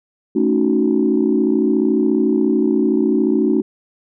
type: chord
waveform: sine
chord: D# half-diminished seventh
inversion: second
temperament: equal with one note detuned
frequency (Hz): 220 / 277.2 / 311.1 / 371.7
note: A3 / C#4 / D#4 / F#4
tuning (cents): 0 / 0 / 0 / +8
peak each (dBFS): -18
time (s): 0.35-3.62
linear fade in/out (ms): 10
effects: tanh soft clip ceiling -4 dBFS